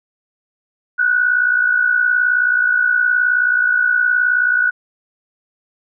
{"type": "tone pair together", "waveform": "sine", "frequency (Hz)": [1466, 1525], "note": ["F#6", "G6"], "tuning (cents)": [-16, -48], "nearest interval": "minor second", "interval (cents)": 68, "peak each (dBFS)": [-13, -19], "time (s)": [0.98, 4.71], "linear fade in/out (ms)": 20, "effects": []}